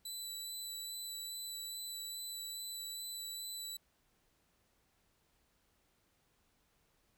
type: tone with vibrato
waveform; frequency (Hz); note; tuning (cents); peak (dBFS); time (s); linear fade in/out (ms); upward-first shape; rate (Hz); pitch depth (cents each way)
20% pulse; 3973; B7; +10; -36; 0.05-3.77; 5; sine; 2.4; 12
effects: pink hiss -75 dBFS RMS until 7.17 s